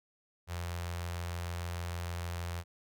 sawtooth tone with notch filter, 86.6 Hz, F2, 14 cents flat, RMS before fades -38 dBFS, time 0.47-2.64 s, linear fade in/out 50 ms, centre 260 Hz, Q 0.51, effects none

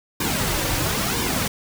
pink noise with flanger, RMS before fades -23 dBFS, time 0.2-1.48 s, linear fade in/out 5 ms, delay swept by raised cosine 1.5 to 4.8 ms, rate 1 Hz, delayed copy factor -0.7, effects none

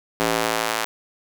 square tone with high-pass filter sweep, 56 Hz, A1, 31 cents sharp, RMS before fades -23 dBFS, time 0.2-0.85 s, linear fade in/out 0 ms, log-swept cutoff 340 to 920 Hz, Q 0.73, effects none

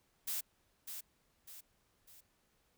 blue noise with echo, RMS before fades -38 dBFS, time 0.27-0.41 s, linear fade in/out 10 ms, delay 600 ms, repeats 3, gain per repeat -7 dB, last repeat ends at 2.21 s, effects pink hiss -75 dBFS RMS until 2.77 s

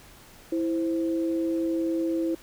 sine tone pair together, 329.6 / 523.2 Hz, E4 / C5, 0 / 0 cents, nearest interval minor sixth, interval 800 cents, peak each -24 / -33 dBFS, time 0.52-2.35 s, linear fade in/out 5 ms, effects pink hiss -51 dBFS RMS until 2.42 s

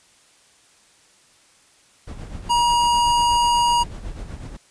brown noise with tremolo, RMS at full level -31 dBFS, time 2.07-4.57 s, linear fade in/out 10 ms, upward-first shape sine, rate 8.1 Hz, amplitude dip 55%
square tone, 953 Hz, A#5, 38 cents sharp, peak -16 dBFS, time 2.49-3.84 s, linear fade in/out 20 ms
effects white hiss -55 dBFS RMS until 4.7 s + resampled to 22050 Hz

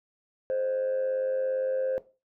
sine tone with amplitude modulation, 523.3 Hz, C5, in tune, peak -21 dBFS, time 0.5-1.98 s, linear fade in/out 0 ms, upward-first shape sine, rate 97.5 Hz, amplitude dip 65%, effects noise-tail reverb RT60 0.3 s tail -17 dB re dry + tanh soft clip ceiling -22 dBFS

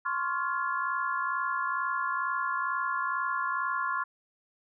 sine chord, Db major seventh, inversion third, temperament equal with one note detuned, 1046.5 / 1108.7 / 1396.9 / 1700 Hz, C6 / Db6 / F6 / Ab6, 0 / 0 / 0 / +40 cents, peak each -32 / -34 / -32 / -37 dBFS, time 0.05-4.04 s, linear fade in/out 10 ms, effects none

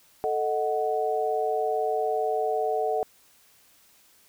sine chord, D# diminished, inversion second, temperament equal, 440 / 622.3 / 740 Hz, A4 / D#5 / F#5, 0 / 0 / 0 cents, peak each -27 / -30 / -27 dBFS, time 0.24-3.03 s, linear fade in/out 0 ms, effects white hiss -59 dBFS RMS until 4.28 s

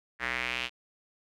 square tone with band-pass filter sweep, 61.6 Hz, B1, 4 cents flat, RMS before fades -33 dBFS, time 0.19-0.7 s, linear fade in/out 50 ms, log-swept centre 1800 to 2900 Hz, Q 3.3, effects none

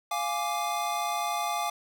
square chord, D diminished, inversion first, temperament equal, 698.5 / 830.6 / 1174.7 Hz, F5 / Ab5 / D6, 0 / 0 / 0 cents, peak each -33 dBFS, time 0.11-1.7 s, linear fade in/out 5 ms, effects 9-bit

